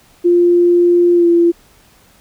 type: tone with pitch glide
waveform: sine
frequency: 349.2 to 341.6 Hz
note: F4 to F4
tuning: 0 to -38 cents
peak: -7 dBFS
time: 0.24-1.52 s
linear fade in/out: 20 ms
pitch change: -38 cents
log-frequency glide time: 1.14-1.27 s
effects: pink hiss -49 dBFS RMS until 2.2 s